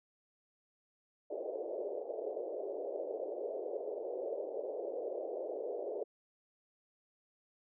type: band-pass noise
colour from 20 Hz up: pink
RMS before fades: -40 dBFS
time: 1.3-6.04 s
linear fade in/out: 10 ms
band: 390 to 620 Hz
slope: 48 dB/octave
effects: none